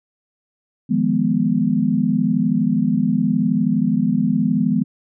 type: chord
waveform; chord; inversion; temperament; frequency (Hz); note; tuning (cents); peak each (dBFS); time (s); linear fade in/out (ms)
sine; F half-diminished seventh; third; equal; 155.56 / 174.61 / 207.7 / 246.9; Eb3 / F3 / Ab3 / Cb4; 0 / 0 / 0 / 0; -24 / -22 / -19 / -19; 0.89-4.84; 20
effects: none